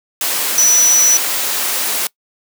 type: tone in noise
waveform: sine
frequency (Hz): 5920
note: F#8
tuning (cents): 0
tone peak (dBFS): -8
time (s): 0.58-1.17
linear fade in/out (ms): 2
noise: white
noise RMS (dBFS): -18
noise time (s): 0.21-2.07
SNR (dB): +7
effects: noise-tail reverb RT60 0.1 s tail -23 dB re dry + high-pass 300 Hz 12 dB/octave